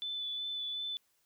sine tone with vibrato, 3492 Hz, A7, 14 cents flat, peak -35 dBFS, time 0.02-0.97 s, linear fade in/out 0 ms, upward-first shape sine, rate 2.7 Hz, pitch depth 15 cents each way, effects white hiss -74 dBFS RMS until 1.25 s

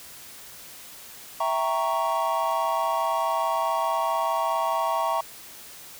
triangle chord, E diminished seventh, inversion none, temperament equal, 659.3 / 784 / 932.3 / 1108.7 Hz, E5 / G5 / Bb5 / Db6, 0 / 0 / 0 / 0 cents, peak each -26 / -29 / -25 / -26 dBFS, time 1.4-5.21 s, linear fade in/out 5 ms, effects white hiss -44 dBFS RMS until 5.99 s

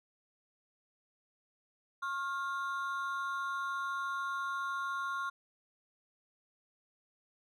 triangle ring-modulated tone, 1244.5 Hz, D#6, in tune, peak -29 dBFS, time 2.02-5.3 s, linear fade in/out 10 ms, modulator 157 Hz, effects none

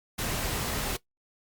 pink noise, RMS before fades -31 dBFS, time 0.18-0.97 s, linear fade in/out 10 ms, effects noise-tail reverb RT60 0.1 s tail -18 dB re dry + Opus 48 kbps

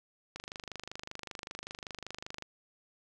click train, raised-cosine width 0.2 ms, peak -23 dBFS, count 53, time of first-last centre 0.36-2.423 s, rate 25.2 Hz, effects none

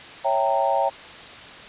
sine chord, C# diminished seventh, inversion none, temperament equal with one note detuned, 554.4 / 659.3 / 784 / 920 Hz, C#5 / E5 / G5 / Bb5, 0 / 0 / 0 / -23 cents, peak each -24 / -25 / -23 / -24 dBFS, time 0.24-0.9 s, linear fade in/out 20 ms, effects white hiss -40 dBFS RMS until 1.68 s + resampled to 8000 Hz

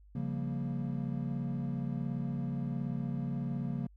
triangle chord, G half-diminished seventh, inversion second, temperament equal, 138.59 / 174.61 / 196 / 233.1 Hz, Db3 / F3 / G3 / Bb3, 0 / 0 / 0 / 0 cents, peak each -34 / -37 / -40 / -36 dBFS, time 0.15-3.87 s, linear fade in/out 5 ms, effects added 50 Hz sine -55 dBFS peak until 3.96 s

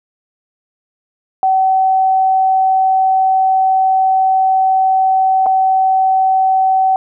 sine tone with dropouts, 761 Hz, F#5, 48 cents sharp, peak -9 dBFS, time 1.43-6.96 s, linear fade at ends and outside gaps 1 ms, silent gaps 5.461-5.465 s, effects none

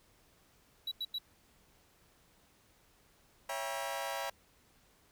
triangle tone bursts, 3909 Hz, B7, 19 cents flat, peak -33 dBFS, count 3, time 0.87-1.185 s, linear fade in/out 5 ms, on 45 ms, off 90 ms
sawtooth chord, C# diminished seventh, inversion none, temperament just, 554.4 / 665.2 / 798.3 / 957.9 Hz, C#5 / E5 / G5 / Bb5, 0 / +16 / +31 / +47 cents, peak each -38 dBFS, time 3.49-4.3 s, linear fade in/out 5 ms
effects pink hiss -67 dBFS RMS until 5.11 s

